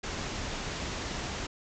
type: low-pass noise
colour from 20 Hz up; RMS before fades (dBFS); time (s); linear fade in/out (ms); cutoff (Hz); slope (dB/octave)
pink; -36; 0.03-1.47; 10; 7400; 96
effects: none